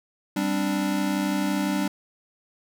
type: chord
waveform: square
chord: G suspended fourth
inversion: none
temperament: equal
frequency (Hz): 196 / 261.6 / 293.7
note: G3 / C4 / D4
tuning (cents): 0 / 0 / 0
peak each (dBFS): -27 / -32 / -27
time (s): 0.36-1.88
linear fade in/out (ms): 5
effects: none